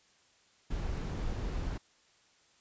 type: noise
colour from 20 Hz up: brown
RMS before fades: -35 dBFS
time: 0.7-1.78 s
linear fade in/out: 10 ms
effects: white hiss -66 dBFS RMS until 2.6 s + resampled to 16000 Hz